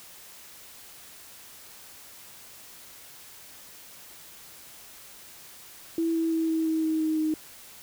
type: tone with pitch steps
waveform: sine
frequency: 329.6 / 326.9 / 324.3 / 321.7 / 319.1 / 316.5 / 314 / 311.5 Hz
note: E4 / E4 / E4 / E4 / D#4 / D#4 / D#4 / D#4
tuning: 0 / -14 / -28 / -42 / +44 / +30 / +16 / +2 cents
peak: -23 dBFS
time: 5.98-7.34 s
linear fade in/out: 2 ms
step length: 170 ms
effects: white hiss -48 dBFS RMS until 7.82 s